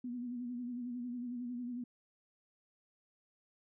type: tone with vibrato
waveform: sine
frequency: 244.2 Hz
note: B3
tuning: 19 cents flat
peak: -38 dBFS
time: 0.04-1.84 s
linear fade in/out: 5 ms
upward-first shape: sine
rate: 11 Hz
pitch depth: 50 cents each way
effects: none